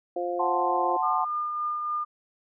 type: harmonic tone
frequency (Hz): 175.7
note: F3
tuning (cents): +11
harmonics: 2 / 3 / 4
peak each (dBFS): -31 / -31 / -31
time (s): 0.16-0.97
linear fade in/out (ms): 5
type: chord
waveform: sine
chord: F# diminished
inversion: none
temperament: equal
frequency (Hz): 740 / 880 / 1046.5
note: F#5 / A5 / C6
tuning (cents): 0 / 0 / 0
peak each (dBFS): -28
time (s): 0.39-1.25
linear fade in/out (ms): 10
type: tone with tremolo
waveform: sine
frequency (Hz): 1209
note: D6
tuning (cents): +50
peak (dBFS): -25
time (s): 1.02-2.05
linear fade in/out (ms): 20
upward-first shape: triangle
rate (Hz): 3.5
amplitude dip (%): 35
effects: none